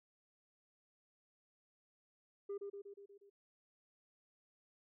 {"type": "tone with echo", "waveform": "sine", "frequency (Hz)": 401.3, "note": "G4", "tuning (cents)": 41, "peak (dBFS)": -37, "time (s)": [2.49, 2.58], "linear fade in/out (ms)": 10, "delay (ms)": 120, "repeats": 6, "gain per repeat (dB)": -4, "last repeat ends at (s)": 3.3, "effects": ["tanh soft clip ceiling -39 dBFS"]}